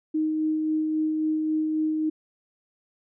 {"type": "tone with tremolo", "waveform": "sine", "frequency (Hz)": 311.6, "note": "D#4", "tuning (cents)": 3, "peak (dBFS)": -21, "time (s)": [0.14, 2.1], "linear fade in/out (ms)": 10, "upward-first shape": "sine", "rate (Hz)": 3.7, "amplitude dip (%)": 25, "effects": []}